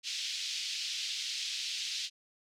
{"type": "band-pass noise", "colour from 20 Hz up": "white", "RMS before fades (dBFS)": -37, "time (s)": [0.03, 2.1], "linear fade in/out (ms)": 50, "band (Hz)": [2700, 5300], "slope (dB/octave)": 24, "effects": []}